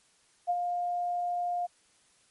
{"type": "tone with ADSR envelope", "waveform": "sine", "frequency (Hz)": 706, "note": "F5", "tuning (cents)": 19, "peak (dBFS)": -23, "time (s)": [0.47, 1.67], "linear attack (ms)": 29, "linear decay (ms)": 43, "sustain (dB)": -5, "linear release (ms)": 19, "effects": ["white hiss -65 dBFS RMS until 2.3 s", "MP3 48 kbps"]}